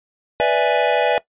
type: chord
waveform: square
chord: E dominant seventh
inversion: second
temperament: equal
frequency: 493.9 / 587.3 / 659.3 / 830.6 Hz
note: B4 / D5 / E5 / G#5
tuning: 0 / 0 / 0 / 0 cents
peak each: -21 dBFS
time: 0.4-1.18 s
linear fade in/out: 0 ms
effects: noise-tail reverb RT60 0.1 s tail -19 dB re dry + resampled to 8000 Hz